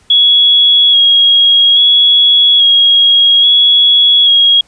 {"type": "tone with vibrato", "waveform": "sine", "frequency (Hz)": 3322, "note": "G#7", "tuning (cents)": 0, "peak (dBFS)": -4, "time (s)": [0.1, 4.61], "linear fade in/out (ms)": 5, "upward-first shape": "square", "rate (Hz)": 0.6, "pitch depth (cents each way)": 18, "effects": ["pink hiss -49 dBFS RMS until 4.67 s", "resampled to 22050 Hz"]}